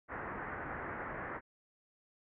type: low-pass noise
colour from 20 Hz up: white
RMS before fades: -42 dBFS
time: 0.08-1.41 s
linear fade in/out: 50 ms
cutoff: 1900 Hz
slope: 48 dB/octave
effects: none